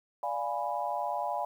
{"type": "chord", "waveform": "sine", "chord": "D diminished seventh", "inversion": "none", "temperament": "equal", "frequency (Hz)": [587.3, 698.5, 830.6, 987.8], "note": ["D5", "F5", "Ab5", "Cb6"], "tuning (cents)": [0, 0, 0, 0], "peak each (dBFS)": [-37, -35, -34, -36], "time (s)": [0.23, 1.45], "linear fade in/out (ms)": 2, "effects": ["10-bit"]}